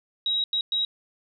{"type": "tone bursts at uneven times", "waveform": "sine", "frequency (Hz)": 3829, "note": "A#7", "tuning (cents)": 46, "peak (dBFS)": -22, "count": 3, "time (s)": [[0.26, 0.44], [0.53, 0.61], [0.72, 0.85]], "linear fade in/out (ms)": 2, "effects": []}